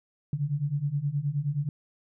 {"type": "beating tone pair", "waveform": "sine", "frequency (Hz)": [138.6, 148.1], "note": ["C#3", "D3"], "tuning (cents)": [0, 15], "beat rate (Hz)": 9.5, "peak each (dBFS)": [-30, -28], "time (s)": [0.33, 1.69], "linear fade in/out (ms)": 2, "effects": []}